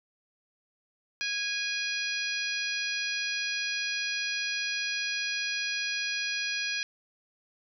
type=harmonic tone; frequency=825 Hz; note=G#5; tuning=12 cents flat; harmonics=2 / 3 / 4 / 5 / 6 / 7; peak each=-35 / -33 / -39 / -38 / -37 / -41 dBFS; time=1.21-6.83 s; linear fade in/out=0 ms; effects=none